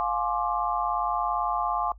sine chord, D half-diminished seventh, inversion first, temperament just, 704.8 / 845.8 / 1057.2 / 1174.7 Hz, F5 / Ab5 / C6 / D6, +16 / +31 / +18 / 0 cents, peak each -30 dBFS, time 0-1.92 s, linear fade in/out 0 ms, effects noise-tail reverb RT60 0.1 s tail -20 dB re dry + added 50 Hz sine -45 dBFS peak until 1.98 s

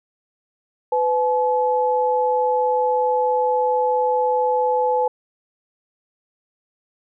sine tone pair together, 501.5 / 857 Hz, B4 / A5, +26 / -46 cents, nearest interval major sixth, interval 928 cents, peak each -19 dBFS, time 0.92-5.08 s, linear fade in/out 5 ms, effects none

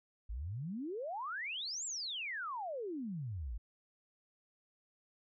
sine exponential two-way sweep, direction up then down, 49 to 7750 to 49 Hz, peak -38 dBFS, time 0.29-3.58 s, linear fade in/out 10 ms, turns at 1.85 s, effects none

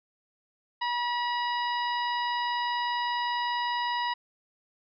harmonic tone with a mistuned harmonic, 965 Hz, B5, 40 cents flat, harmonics 1 / 2 / 3 / 4 / 5, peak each -28 / -34 / -38 / -40 / -42 dBFS, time 0.81-4.14 s, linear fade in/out 10 ms, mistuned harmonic 5, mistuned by +34 cents, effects none

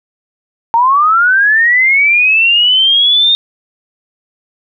sine linear sweep, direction up, 901 to 3678 Hz, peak -6 dBFS, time 0.74-3.35 s, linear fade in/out 0 ms, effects none

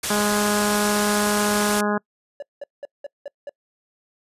white low-pass noise, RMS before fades -27 dBFS, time 0.03-1.81 s, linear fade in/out 5 ms, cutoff 11000 Hz, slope 24 dB/octave
harmonic tone, 207.7 Hz, G#3, in tune, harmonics 1 / 2 / 3 / 4 / 5 / 6 / 7 / 8, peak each -23 / -26 / -28 / -29 / -30 / -31 / -31 / -32 dBFS, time 0.1-1.98 s, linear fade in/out 5 ms
triangle tone bursts, 571 Hz, D5, 49 cents flat, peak -27 dBFS, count 6, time 2.4-3.494 s, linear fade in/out 2 ms, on 24 ms, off 190 ms
effects noise-tail reverb RT60 0.1 s tail -26 dB re dry + resampled to 32000 Hz

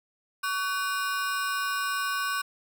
40% pulse ring-modulated tone, 1318.5 Hz, E6, in tune, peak -23 dBFS, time 0.43-2.42 s, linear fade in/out 10 ms, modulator 190 Hz, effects 10-bit

